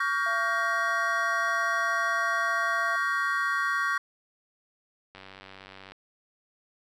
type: chord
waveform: triangle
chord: G half-diminished seventh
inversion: second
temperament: just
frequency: 1128.9 / 1411.2 / 1568 / 1881.6 Hz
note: Db6 / F6 / G6 / Bb6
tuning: +31 / +18 / 0 / +16 cents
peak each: -27 / -30 / -29 / -29 dBFS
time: 0-3.98 s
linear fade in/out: 5 ms
type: tone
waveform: triangle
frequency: 678 Hz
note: E5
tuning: 49 cents sharp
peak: -32 dBFS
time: 0.26-2.96 s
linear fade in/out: 5 ms
type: click train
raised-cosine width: 0.3 ms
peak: -29 dBFS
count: 75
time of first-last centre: 5.15-5.92 s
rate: 96.1 Hz
effects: none